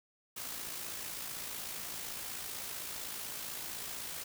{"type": "noise with amplitude modulation", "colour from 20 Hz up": "white", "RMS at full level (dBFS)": -40, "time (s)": [0.36, 4.24], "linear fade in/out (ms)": 10, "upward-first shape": "sine", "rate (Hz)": 55.8, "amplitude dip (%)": 40, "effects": []}